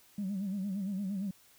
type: tone with vibrato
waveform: sine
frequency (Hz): 195.8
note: G3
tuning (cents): -2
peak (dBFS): -31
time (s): 0.18-1.31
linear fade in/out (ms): 5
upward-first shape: sine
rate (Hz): 8.7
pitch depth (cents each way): 98
effects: tanh soft clip ceiling -29 dBFS + white hiss -62 dBFS RMS until 1.58 s